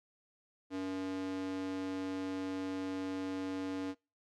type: tone with high-pass filter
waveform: square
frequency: 94.5 Hz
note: F#2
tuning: 37 cents sharp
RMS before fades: -38 dBFS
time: 0.7-3.95 s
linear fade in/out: 50 ms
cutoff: 310 Hz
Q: 3.5
effects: noise-tail reverb RT60 0.3 s tail -26 dB re dry + low-pass 6000 Hz 12 dB/octave